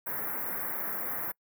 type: band-stop noise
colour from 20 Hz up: white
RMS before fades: -34 dBFS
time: 0.06-1.32 s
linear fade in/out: 10 ms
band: 2000 to 12000 Hz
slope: 48 dB/octave
effects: noise-tail reverb RT60 0.1 s tail -26 dB re dry + high-pass 150 Hz 12 dB/octave